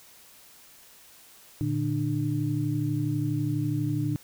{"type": "tone cluster", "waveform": "sine", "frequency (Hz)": [116, 148.2, 299], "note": ["A#2", "D3", "D4"], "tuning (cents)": [-8, 16, 31], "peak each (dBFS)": -29, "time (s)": [1.61, 4.16], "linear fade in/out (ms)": 0, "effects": ["white hiss -53 dBFS RMS until 4.23 s"]}